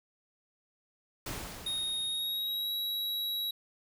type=noise with exponential decay; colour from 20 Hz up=pink; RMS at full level=-37 dBFS; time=1.26-2.83 s; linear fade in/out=5 ms; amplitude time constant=340 ms
type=tone with pitch glide; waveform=square; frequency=3729 to 3874 Hz; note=A#7 to B7; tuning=0 to -34 cents; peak=-32 dBFS; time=1.66-3.51 s; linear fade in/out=5 ms; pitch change=+66 cents; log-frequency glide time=2.08-2.71 s
effects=none